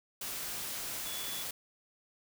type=tone in noise; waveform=sine; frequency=3426 Hz; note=A7; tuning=47 cents flat; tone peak=-43 dBFS; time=1.06-1.43 s; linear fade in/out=5 ms; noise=white; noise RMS=-39 dBFS; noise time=0.21-1.51 s; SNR=-7 dB; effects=none